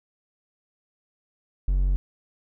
triangle tone, 46.25 Hz, F#1, in tune, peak -17 dBFS, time 1.68-1.96 s, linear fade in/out 0 ms, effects none

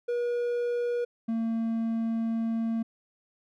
triangle tone pair in turn, 480.9 / 227 Hz, B4 / A#3, -46 / -46 cents, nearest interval octave + minor second, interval 1300 cents, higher first, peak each -24 dBFS, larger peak neither, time 0.08-1.05 / 1.28-2.83 s, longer second, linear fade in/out 10 ms, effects none

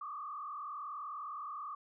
sine tone with frequency modulation, 1174.7 Hz, D6, in tune, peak -40 dBFS, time 0.01-1.75 s, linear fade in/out 5 ms, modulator 40.7 Hz, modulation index 1.7, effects none

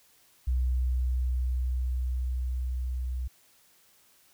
sine tone with level ramp, 62.9 Hz, B1, 32 cents sharp, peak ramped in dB -22 to -29 dBFS, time 0.47-3.28 s, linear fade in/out 10 ms, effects tanh soft clip ceiling -20 dBFS + white hiss -62 dBFS RMS until 4.33 s

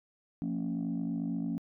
sine chord, Bb minor, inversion second, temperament equal with one note detuned, 174.61 / 228.4 / 277.2 Hz, F3 / Bb3 / Db4, 0 / -35 / 0 cents, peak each -34 dBFS, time 0.42-1.58 s, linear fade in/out 0 ms, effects tanh soft clip ceiling -26 dBFS

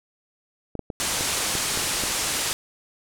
clicks, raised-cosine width 2 ms, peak -17 dBFS, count 7, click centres 0.753 / 0.793 / 0.902 / 1.209 / 1.553 / 1.774 / 2.037 s
white low-pass noise, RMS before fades -26 dBFS, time 1-2.53 s, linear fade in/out 0 ms, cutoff 10000 Hz, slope 24 dB/octave
effects none

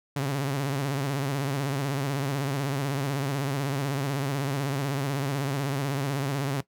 sawtooth tone with vibrato, 138.59 Hz, C#3, in tune, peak -22 dBFS, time 0.16-6.61 s, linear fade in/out 5 ms, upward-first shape sine, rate 16 Hz, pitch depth 88 cents each way, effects noise-tail reverb RT60 0.1 s tail -17 dB re dry

